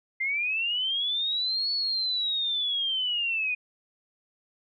sine linear two-way sweep, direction up then down, 2069 to 4435 to 2451 Hz, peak -25 dBFS, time 0.2-3.55 s, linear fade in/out 10 ms, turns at 1.72 s, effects none

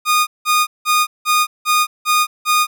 sawtooth tone bursts, 1228 Hz, D#6, 23 cents flat, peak -8 dBFS, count 7, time 0.05-2.67 s, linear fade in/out 50 ms, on 220 ms, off 180 ms, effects none

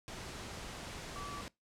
sine tone in noise, 1152 Hz, D6, 34 cents flat, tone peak -43 dBFS, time 1.16-1.41 s, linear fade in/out 0 ms, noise pink, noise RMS -45 dBFS, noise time 0.08-1.48 s, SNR -1 dB, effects noise-tail reverb RT60 0.2 s tail -23 dB re dry + low-pass 8000 Hz 12 dB/octave

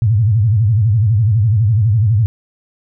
sine tone with vibrato, 108.2 Hz, A2, 29 cents flat, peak -9 dBFS, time 0.02-2.26 s, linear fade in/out 0 ms, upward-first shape sine, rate 12 Hz, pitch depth 190 cents each way, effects none

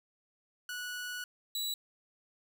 sawtooth tone pair in turn, 1471 / 3927 Hz, F#6 / B7, -11 / -11 cents, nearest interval octave + perfect fourth, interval 1700 cents, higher second, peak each -34 / -30 dBFS, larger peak second, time 0.69-1.24 / 1.55-1.74 s, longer first, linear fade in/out 2 ms, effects none

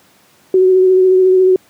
sine tone with vibrato, 372.8 Hz, F#4, 13 cents sharp, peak -6 dBFS, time 0.54-1.56 s, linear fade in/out 2 ms, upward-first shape triangle, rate 14 Hz, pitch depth 25 cents each way, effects pink hiss -50 dBFS RMS until 1.69 s + high-pass 150 Hz 12 dB/octave

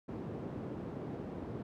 white band-pass noise, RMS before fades -42 dBFS, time 0.08-1.63 s, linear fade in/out 10 ms, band 100 to 320 Hz, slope 12 dB/octave, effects none

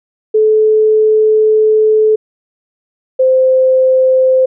sine tone pair in turn, 432.8 / 519.2 Hz, A4 / C5, -29 / -13 cents, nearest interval minor third, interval 316 cents, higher second, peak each -6 dBFS, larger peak neither, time 0.34-2.16 / 3.19-4.46 s, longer first, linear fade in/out 10 ms, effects none

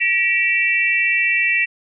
sine tone cluster, 1931 / 2327 / 2692 Hz, B6 / D7 / E7, -39 / -17 / +36 cents, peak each -19 dBFS, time 0-1.66 s, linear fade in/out 20 ms, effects none

